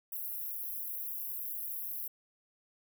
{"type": "high-pass noise", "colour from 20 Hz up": "white", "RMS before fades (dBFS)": -39, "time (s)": [0.12, 2.08], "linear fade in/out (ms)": 5, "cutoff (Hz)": 11000, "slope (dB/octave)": 96, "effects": []}